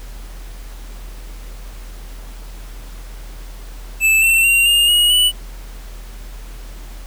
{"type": "tone with pitch steps", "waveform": "square", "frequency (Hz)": [2630, 2693, 2758, 2824, 2891, 2961], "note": ["E7", "E7", "F7", "F7", "F#7", "F#7"], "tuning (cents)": [-5, 36, -22, 19, -41, 1], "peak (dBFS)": -11, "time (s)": [4, 5.32], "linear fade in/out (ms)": 50, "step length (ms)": 220, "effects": ["added 41 Hz sine -30 dBFS peak until 7.06 s", "pink hiss -42 dBFS RMS until 7.06 s"]}